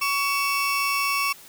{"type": "tone pair together", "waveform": "30% pulse", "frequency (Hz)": [1125, 2672], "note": ["C#6", "E7"], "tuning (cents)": [25, 23], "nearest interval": "octave + minor third", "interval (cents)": 1498, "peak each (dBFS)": [-21, -23], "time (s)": [0.01, 1.33], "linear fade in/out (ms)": 10, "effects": ["white hiss -47 dBFS RMS until 1.48 s"]}